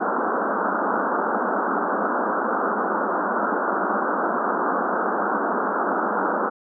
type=band-pass noise; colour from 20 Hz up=white; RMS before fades=-23 dBFS; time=0-6.5 s; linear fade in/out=20 ms; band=190 to 1500 Hz; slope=96 dB/octave; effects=none